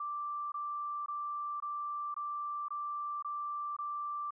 sine tone bursts, 1174.7 Hz, D6, in tune, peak -35 dBFS, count 8, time 0-4.307 s, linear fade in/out 5 ms, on 520 ms, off 21 ms, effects none

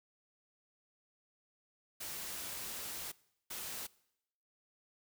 white noise bursts at uneven times, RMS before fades -43 dBFS, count 2, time 2-3.12 / 3.5-3.87 s, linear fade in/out 10 ms, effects noise-tail reverb RT60 0.8 s tail -22 dB re dry

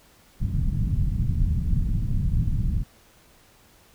pink low-pass noise, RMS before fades -23 dBFS, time 0.4-2.84 s, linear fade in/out 20 ms, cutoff 170 Hz, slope 24 dB/octave, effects pink hiss -56 dBFS RMS until 3.94 s

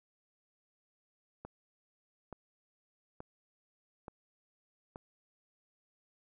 click train, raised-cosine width 1 ms, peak -30 dBFS, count 5, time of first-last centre 1.45-4.959 s, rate 1.14 Hz, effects none

